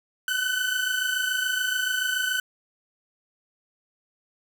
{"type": "tone pair together", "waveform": "30% pulse", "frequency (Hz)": [1494, 1521], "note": ["F#6", "F#6"], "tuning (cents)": [16, 47], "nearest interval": "unison", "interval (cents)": 31, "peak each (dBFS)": -24, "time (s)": [0.28, 2.4], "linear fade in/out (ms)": 2, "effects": ["9-bit"]}